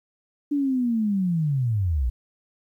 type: linear sweep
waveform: sine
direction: down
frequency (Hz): 293.7 to 55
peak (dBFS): -20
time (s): 0.51-2.1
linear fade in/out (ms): 10
effects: 10-bit